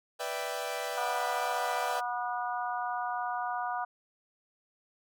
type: chord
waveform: sawtooth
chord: E minor seventh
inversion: second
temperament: equal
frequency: 493.9 / 587.3 / 659.3 / 784 Hz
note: B4 / D5 / E5 / G5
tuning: 0 / 0 / 0 / 0 cents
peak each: -35 dBFS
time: 0.19-2.01 s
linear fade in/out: 20 ms
type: harmonic tone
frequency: 243.2 Hz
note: B3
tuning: 26 cents flat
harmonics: 3 / 4 / 5 / 6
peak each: -34 / -36 / -38 / -40 dBFS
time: 0.97-3.85 s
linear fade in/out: 10 ms
effects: none